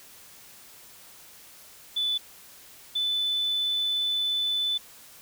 sine tone pair in turn, 3484 / 3503 Hz, A7 / A7, -18 / -8 cents, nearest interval unison, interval 10 cents, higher second, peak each -23 dBFS, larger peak neither, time 1.96-2.18 / 2.95-4.78 s, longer second, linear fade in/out 10 ms, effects tanh soft clip ceiling -19 dBFS + white hiss -50 dBFS RMS until 5.21 s

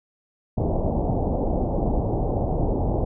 pink low-pass noise, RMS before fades -23 dBFS, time 0.57-3.05 s, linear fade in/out 10 ms, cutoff 820 Hz, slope 48 dB/octave, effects none

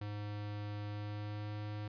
square tone with pitch glide, 103.83 to 104.98 Hz, G#2 to G#2, 0 to +19 cents, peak -40 dBFS, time 0.01-1.88 s, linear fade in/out 5 ms, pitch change +19 cents, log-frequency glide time 0.87-1.54 s, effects resampled to 11025 Hz

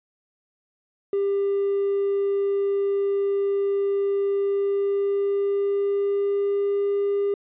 triangle tone with pitch glide, 398.1 to 402.3 Hz, G4 to G4, +27 to +45 cents, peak -17 dBFS, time 1.13-7.34 s, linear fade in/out 2 ms, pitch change +18 cents, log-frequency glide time 4.34-6.88 s, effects tanh soft clip ceiling -16 dBFS + resampled to 8000 Hz

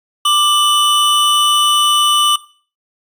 square tone pair together, 1182.2 / 2982 Hz, D6 / F#7, +11 / +13 cents, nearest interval octave + major third, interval 1602 cents, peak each -14 dBFS, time 0.25-2.36 s, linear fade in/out 5 ms, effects noise-tail reverb RT60 0.4 s tail -17 dB re dry + resampled to 32000 Hz

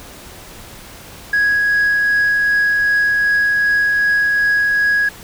sine tone with tremolo, 1661.2 Hz, G#6, in tune, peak -9 dBFS, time 1.33-5.09 s, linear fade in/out 5 ms, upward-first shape triangle, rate 2.6 Hz, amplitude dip 25%, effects tanh soft clip ceiling -10 dBFS + pink hiss -37 dBFS RMS until 5.23 s

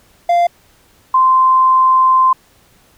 triangle / sine tone pair in turn, 694 / 1039.8 Hz, F5 / C6, -11 / -11 cents, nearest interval perfect fifth, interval 700 cents, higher second, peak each -7 dBFS, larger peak neither, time 0.29-0.47 / 1.14-2.33 s, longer second, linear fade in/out 5 ms, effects pink hiss -51 dBFS RMS until 2.97 s

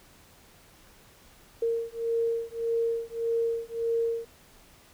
sine beating tone pair, 460.2 / 461.9 Hz, A#4 / A#4, -22 / -16 cents, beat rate 1.7 Hz, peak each -29 dBFS, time 1.62-4.25 s, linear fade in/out 5 ms, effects pink hiss -56 dBFS RMS until 4.93 s

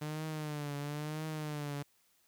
sawtooth tone with vibrato, 150 Hz, D3, 37 cents sharp, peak -33 dBFS, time 0.01-1.83 s, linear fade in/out 10 ms, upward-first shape triangle, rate 1 Hz, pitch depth 87 cents each way, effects white hiss -71 dBFS RMS until 2.27 s

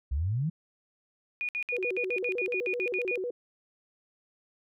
sine exponential sweep, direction up, 62.5 to 172.6 Hz, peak -26 dBFS, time 0.11-0.5 s, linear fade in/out 10 ms
sine tone bursts, 2451 Hz, D#7, 27 cents flat, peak -29 dBFS, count 13, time 1.41-3.156 s, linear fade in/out 0 ms, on 78 ms, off 61 ms
sine tone with vibrato, 426.1 Hz, G#4, 44 cents sharp, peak -30 dBFS, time 1.72-3.31 s, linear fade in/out 10 ms, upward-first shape square, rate 7.9 Hz, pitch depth 230 cents each way
effects none

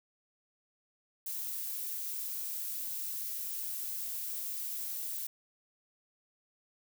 violet noise, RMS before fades -38 dBFS, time 1.26-5.27 s, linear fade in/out 5 ms, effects none

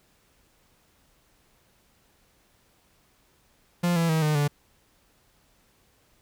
45% pulse tone with pitch steps, 174.61 / 166.82 / 159.38 / 152.27 / 145.48 Hz, F3 / E3 / D#3 / D#3 / D3, 0 / +21 / +42 / -37 / -16 cents, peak -21 dBFS, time 3.83-4.48 s, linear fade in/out 10 ms, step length 130 ms, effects pink hiss -64 dBFS RMS until 6.21 s

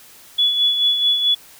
sine tone with tremolo, 3412 Hz, G#7, 46 cents sharp, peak -12 dBFS, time 0.38-1.35 s, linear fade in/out 10 ms, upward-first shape sine, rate 4.6 Hz, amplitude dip 50%, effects white hiss -45 dBFS RMS until 1.59 s

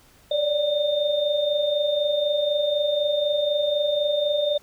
sine tone cluster, 568 / 592 / 3627 Hz, C#5 / D5 / A#7, +42 / +14 / -48 cents, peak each -28 / -21 / -28 dBFS, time 0.31-4.58 s, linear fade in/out 5 ms, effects pink hiss -55 dBFS RMS until 4.62 s

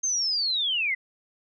sine linear sweep, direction down, 6400 to 1975.5 Hz, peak -23 dBFS, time 0.03-0.95 s, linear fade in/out 10 ms, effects none

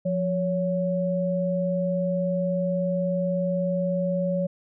sine tone pair together, 176.4 / 560 Hz, F3 / C#5, +18 / +18 cents, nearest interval octave + minor sixth, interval 2000 cents, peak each -25 dBFS, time 0.05-4.47 s, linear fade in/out 10 ms, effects none

